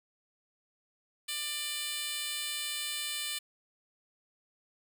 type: tone with high-pass filter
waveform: 10% pulse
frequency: 594 Hz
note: D5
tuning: 20 cents sharp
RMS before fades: -36 dBFS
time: 1.28-3.39 s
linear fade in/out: 10 ms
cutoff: 3400 Hz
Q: 0.84
effects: none